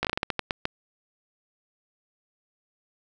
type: slowing click train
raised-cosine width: 0.3 ms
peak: -9 dBFS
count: 11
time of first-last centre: 0.03-0.654 s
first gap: 17 ms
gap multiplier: 1.27
effects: none